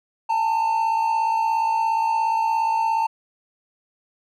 triangle tone pair together, 843.9 / 901 Hz, G#5 / A5, +27 / +41 cents, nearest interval minor second, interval 114 cents, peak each -26 / -17 dBFS, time 0.29-3.07 s, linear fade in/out 10 ms, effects none

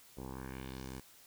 10% pulse tone with low-pass filter sweep, 65.41 Hz, C2, in tune, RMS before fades -45 dBFS, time 0.17-1 s, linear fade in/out 5 ms, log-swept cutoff 630 to 11000 Hz, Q 1.8, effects white hiss -60 dBFS RMS until 1.26 s

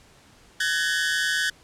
sawtooth tone cluster, 1518 / 1683 / 1831 Hz, F#6 / G#6 / A#6, +44 / +23 / -32 cents, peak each -22 / -22 / -26 dBFS, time 0.6-1.5 s, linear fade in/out 5 ms, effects pink hiss -54 dBFS RMS until 1.63 s + low-pass 9000 Hz 12 dB/octave

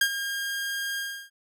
sawtooth tone with ADSR envelope, 1615 Hz, G#6, 49 cents flat, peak -14 dBFS, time 0.01-1.3 s, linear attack 4 ms, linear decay 69 ms, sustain -11 dB, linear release 320 ms, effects none

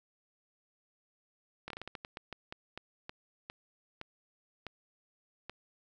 slowing click train, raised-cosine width 0.3 ms, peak -25 dBFS, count 17, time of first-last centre 1.68-5.496 s, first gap 23 ms, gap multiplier 1.27, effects none

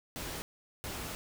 pink noise bursts at uneven times, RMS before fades -40 dBFS, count 2, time 0.16-0.42 / 0.84-1.15 s, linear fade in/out 0 ms, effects none

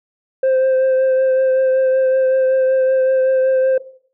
sine tone with vibrato, 523.3 Hz, C5, in tune, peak -9 dBFS, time 0.43-3.78 s, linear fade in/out 5 ms, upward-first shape triangle, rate 5.3 Hz, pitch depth 19 cents each way, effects noise-tail reverb RT60 0.5 s tail -17 dB re dry + tanh soft clip ceiling -11 dBFS

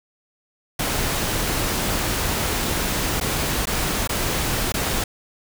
pink noise with dropouts, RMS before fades -23 dBFS, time 0.79-5.04 s, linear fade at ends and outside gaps 5 ms, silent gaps 3.201-3.21 / 3.656-3.67 / 4.075-4.092 / 4.722-4.74 s, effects none

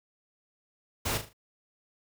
pink noise with echo, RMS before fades -30 dBFS, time 1.05-1.18 s, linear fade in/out 10 ms, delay 38 ms, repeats 4, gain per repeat -8 dB, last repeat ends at 1.332 s, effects none

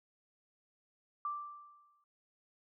sine tone with exponential decay, 1174.7 Hz, D6, in tune, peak -33 dBFS, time 1.25-2.04 s, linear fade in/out 2 ms, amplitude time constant 170 ms, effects none

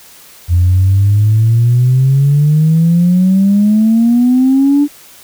sine exponential sweep, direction up, 85.4 to 293.7 Hz, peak -5 dBFS, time 0.48-4.88 s, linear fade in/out 50 ms, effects tanh soft clip ceiling -2 dBFS + white hiss -39 dBFS RMS until 5.23 s

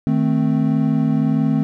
triangle chord, A diminished, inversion second, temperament equal, 155.56 / 220 / 261.6 Hz, Eb3 / A3 / C4, 0 / 0 / 0 cents, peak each -17 dBFS, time 0.07-1.63 s, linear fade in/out 0 ms, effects none

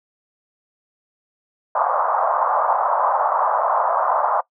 white band-pass noise, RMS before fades -19 dBFS, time 1.75-4.41 s, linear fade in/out 5 ms, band 590 to 1200 Hz, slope 48 dB/octave, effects noise-tail reverb RT60 0.1 s tail -21 dB re dry

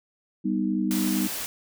sine chord, G augmented, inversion none, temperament equal, 196 / 246.9 / 311.1 Hz, G3 / B3 / D#4, 0 / 0 / 0 cents, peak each -26 / -28 / -27 dBFS, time 0.44-1.28 s, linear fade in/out 20 ms
white noise, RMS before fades -32 dBFS, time 0.91-1.46 s, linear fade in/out 0 ms
effects none

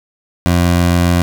20% pulse tone, 87.31 Hz, F2, in tune, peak -5 dBFS, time 0.46-1.22 s, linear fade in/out 0 ms, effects none

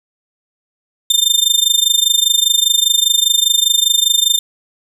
sawtooth tone with amplitude modulation, 3600 Hz, A7, 39 cents sharp, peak -4 dBFS, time 1.1-4.39 s, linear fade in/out 5 ms, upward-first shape sine, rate 25 Hz, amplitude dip 90%, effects none

